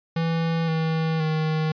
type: tone with pitch steps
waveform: square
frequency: 164.81 / 160.77 / 156.82 Hz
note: E3 / E3 / D#3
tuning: 0 / -43 / +14 cents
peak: -22 dBFS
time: 0.16-1.72 s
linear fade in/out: 5 ms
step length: 520 ms
effects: resampled to 11025 Hz